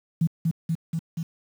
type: tone with echo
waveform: sine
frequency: 164 Hz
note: E3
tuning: 9 cents flat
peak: -17 dBFS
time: 0.21-0.27 s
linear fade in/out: 5 ms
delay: 240 ms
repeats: 4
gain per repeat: -2 dB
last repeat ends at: 1.23 s
effects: high-pass 100 Hz 12 dB/octave + 8-bit